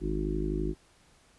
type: harmonic tone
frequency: 51.91 Hz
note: G#1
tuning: in tune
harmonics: 1 / 3 / 4 / 5 / 6 / 7 / 8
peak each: -32 / -36 / -40 / -40 / -35 / -34 / -47 dBFS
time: 0-0.75 s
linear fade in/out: 50 ms
effects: pink hiss -62 dBFS RMS until 1.38 s + resampled to 24000 Hz